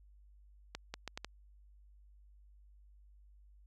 accelerating click train, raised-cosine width 0.2 ms, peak -23 dBFS, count 5, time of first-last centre 0.75-1.246 s, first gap 190 ms, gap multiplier 0.72, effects added 50 Hz sine -58 dBFS peak until 3.66 s

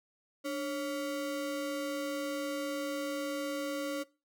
square ring-modulated tone, 422.2 Hz, G#4, 29 cents sharp, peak -31 dBFS, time 0.44-4.04 s, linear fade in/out 20 ms, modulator 128 Hz, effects noise-tail reverb RT60 0.3 s tail -21 dB re dry

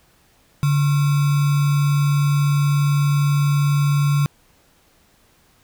sine tone with sample-and-hold, 143.9 Hz, D3, 35 cents flat, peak -14 dBFS, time 0.63-4.26 s, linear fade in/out 0 ms, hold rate 1225 Hz, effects pink hiss -57 dBFS RMS until 5.63 s

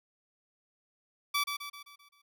15% pulse tone with echo, 1154 Hz, D6, 31 cents flat, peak -21 dBFS, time 1.34-1.44 s, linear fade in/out 10 ms, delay 130 ms, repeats 6, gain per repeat -6 dB, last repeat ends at 2.22 s, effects none

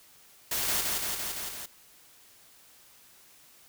white noise with echo, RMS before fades -30 dBFS, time 0.51-0.81 s, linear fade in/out 5 ms, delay 170 ms, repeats 5, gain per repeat -2 dB, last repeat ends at 1.66 s, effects white hiss -57 dBFS RMS until 3.68 s

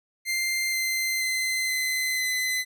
sawtooth tone with pitch steps, 2093 / 2076 / 2059 / 2043 / 2026 Hz, C7 / C7 / C7 / C7 / B6, 0 / -14 / -28 / -42 / +44 cents, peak -21 dBFS, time 0.25-2.65 s, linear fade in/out 50 ms, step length 480 ms, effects none

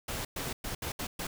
pink noise bursts at uneven times, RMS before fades -36 dBFS, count 6, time 0.08-0.25 / 0.36-0.53 / 0.64-0.75 / 0.82-0.92 / 0.99-1.07 / 1.19-1.27 s, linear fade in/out 5 ms, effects none

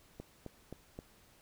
click train, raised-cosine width 2 ms, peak -30 dBFS, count 4, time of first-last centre 0.2-0.989 s, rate 3.8 Hz, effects pink hiss -64 dBFS RMS until 1.41 s

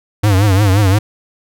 square tone with vibrato, 99.5 Hz, G2, 26 cents sharp, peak -9 dBFS, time 0.23-0.99 s, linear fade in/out 10 ms, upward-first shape triangle, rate 5.7 Hz, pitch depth 150 cents each way, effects none

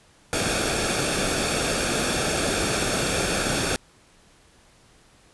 pink noise with comb filter, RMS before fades -24 dBFS, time 0.33-3.76 s, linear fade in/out 0 ms, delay 1 ms, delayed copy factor -0.6, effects pink hiss -56 dBFS RMS until 5.33 s + resampled to 24000 Hz

